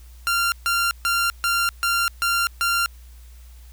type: tone bursts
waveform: sawtooth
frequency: 1385 Hz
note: F6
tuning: 15 cents flat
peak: -15 dBFS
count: 7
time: 0.27-2.86 s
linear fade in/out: 0 ms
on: 250 ms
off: 140 ms
effects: added 60 Hz sine -41 dBFS peak until 3.72 s + white hiss -55 dBFS RMS until 3.72 s